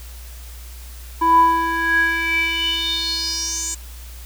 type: tone with band-pass filter sweep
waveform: square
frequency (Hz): 330.8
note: E4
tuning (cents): +6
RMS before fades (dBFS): -19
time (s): 1.21-3.75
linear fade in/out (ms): 10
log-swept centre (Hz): 860 to 7400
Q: 7.2
effects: added 60 Hz sine -34 dBFS peak until 4.25 s + white hiss -43 dBFS RMS until 4.25 s